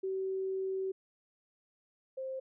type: tone pair in turn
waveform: sine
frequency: 381.6 / 526.6 Hz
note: G4 / C5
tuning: -47 / +11 cents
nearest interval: tritone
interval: 558 cents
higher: second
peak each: -32 / -36 dBFS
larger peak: first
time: 0.03-0.92 / 2.17-2.4 s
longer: first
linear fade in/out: 10 ms
effects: none